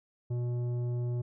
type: tone with tanh clipping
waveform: sine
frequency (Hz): 121.5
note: B2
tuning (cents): -28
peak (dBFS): -31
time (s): 0.3-1.22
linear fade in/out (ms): 10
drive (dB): 10
effects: none